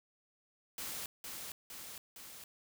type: noise with echo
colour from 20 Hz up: white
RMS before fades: -42 dBFS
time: 0.78-1.06 s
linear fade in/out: 2 ms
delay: 460 ms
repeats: 3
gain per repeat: -3 dB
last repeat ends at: 2.44 s
effects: none